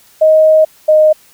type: tone pair in turn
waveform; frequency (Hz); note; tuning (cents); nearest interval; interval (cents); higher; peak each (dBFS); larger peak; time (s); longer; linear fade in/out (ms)
sine; 627 / 618.4; D#5 / D#5; +13 / -11; unison; 24; first; -4; neither; 0.21-0.65 / 0.88-1.13; first; 10
effects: white hiss -46 dBFS RMS until 1.33 s